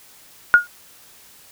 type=tone with exponential decay; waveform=sine; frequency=1434 Hz; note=F6; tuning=45 cents sharp; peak=-3 dBFS; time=0.54-0.67 s; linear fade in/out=0 ms; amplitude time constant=28 ms; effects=white hiss -48 dBFS RMS until 1.51 s